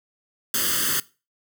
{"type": "noise with comb filter", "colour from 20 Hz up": "white", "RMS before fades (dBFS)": -23, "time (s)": [0.54, 1], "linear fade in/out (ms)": 2, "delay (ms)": 0.63, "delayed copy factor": 0.95, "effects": ["noise-tail reverb RT60 0.3 s tail -20 dB re dry", "high-pass 100 Hz 12 dB/octave"]}